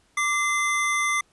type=tone pair together; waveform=square; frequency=1174.7 / 2063 Hz; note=D6 / C7; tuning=0 / -25 cents; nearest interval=minor seventh; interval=975 cents; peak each=-26 / -24 dBFS; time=0.17-1.21 s; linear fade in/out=5 ms; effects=pink hiss -63 dBFS RMS until 1.32 s + resampled to 24000 Hz